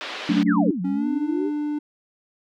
white band-pass noise, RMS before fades -33 dBFS, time 0.01-0.43 s, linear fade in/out 0 ms, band 310 to 3800 Hz, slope 24 dB/octave
sine chord, D major seventh, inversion first, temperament equal with one note detuned, 185 / 220 / 284 / 293.7 Hz, F#3 / A3 / C#4 / D4, 0 / 0 / +42 / 0 cents, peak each -22 dBFS, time 0.29-0.71 s, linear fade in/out 5 ms
sine exponential two-way sweep, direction down then up, 2217 to 174.61 to 419.5 Hz, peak -24 dBFS, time 0.46-1.51 s, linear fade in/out 50 ms, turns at 0.81 s
triangle tone with pitch glide, 277.2 to 297.1 Hz, C#4 to D4, 0 to +20 cents, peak -21 dBFS, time 0.84-1.79 s, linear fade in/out 10 ms, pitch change +120 cents, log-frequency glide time 0.94-1.07 s
effects none

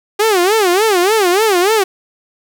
sawtooth tone with vibrato, 395.3 Hz, G4, 15 cents sharp, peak -6 dBFS, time 0.19-1.84 s, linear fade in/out 10 ms, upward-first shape sine, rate 3.4 Hz, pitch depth 220 cents each way, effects 7-bit

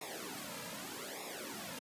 pink noise with flanger, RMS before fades -44 dBFS, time 0.01-1.79 s, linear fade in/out 5 ms, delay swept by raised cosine 0.65 to 2.75 ms, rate 0.82 Hz, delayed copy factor -0.9, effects high-pass 200 Hz 12 dB/octave + resampled to 32000 Hz

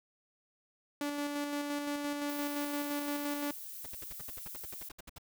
sawtooth tone with tremolo, 289.5 Hz, D4, 25 cents flat, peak -29 dBFS, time 1.01-3.51 s, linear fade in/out 2 ms, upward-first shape square, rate 5.8 Hz, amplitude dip 30%
violet noise, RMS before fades -45 dBFS, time 2.29-4.89 s, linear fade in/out 5 ms
pink noise bursts, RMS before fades -47 dBFS, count 16, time 3.84-5.183 s, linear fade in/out 5 ms, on 23 ms, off 65 ms
effects none

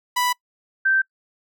sawtooth / sine tone pair in turn, 987.8 / 1559.5 Hz, B5 / G6, 0 / -9 cents, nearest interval minor sixth, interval 791 cents, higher second, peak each -15 dBFS, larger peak neither, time 0.16-0.33 / 0.85-1.02 s, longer neither, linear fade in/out 10 ms, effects noise-tail reverb RT60 0.1 s tail -25 dB re dry

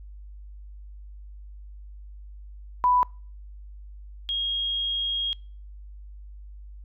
sine tone pair in turn, 992 / 3264 Hz, B5 / G#7, +7 / -31 cents, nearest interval octave + major sixth, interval 2062 cents, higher second, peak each -17 / -25 dBFS, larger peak first, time 2.84-3.03 / 4.29-5.33 s, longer second, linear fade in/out 0 ms, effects noise-tail reverb RT60 0.4 s tail -26 dB re dry + added 50 Hz sine -40 dBFS peak until 6.84 s

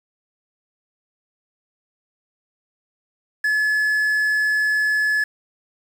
triangle tone with quantisation, 1713 Hz, A6, 47 cents flat, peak -15 dBFS, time 3.44-5.24 s, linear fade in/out 5 ms, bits 7, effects none

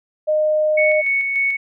sine tone, 614 Hz, D#5, 23 cents flat, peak -14 dBFS, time 0.27-1.02 s, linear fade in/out 20 ms
sine tone with tremolo, 2217 Hz, C#7, in tune, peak -15 dBFS, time 0.77-1.57 s, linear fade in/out 10 ms, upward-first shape square, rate 3.4 Hz, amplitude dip 35%
effects none

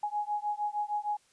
sine beating tone pair, 830.6 / 837.1 Hz, G#5 / G#5, 0 / +13 cents, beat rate 6.5 Hz, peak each -33 / -33 dBFS, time 0.03-1.17 s, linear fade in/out 5 ms, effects white hiss -66 dBFS RMS until 1.32 s + resampled to 22050 Hz

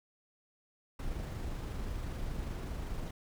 brown noise with amplitude modulation, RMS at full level -37 dBFS, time 0.99-3.11 s, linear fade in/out 5 ms, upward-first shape sine, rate 25.1 Hz, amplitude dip 25%, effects none

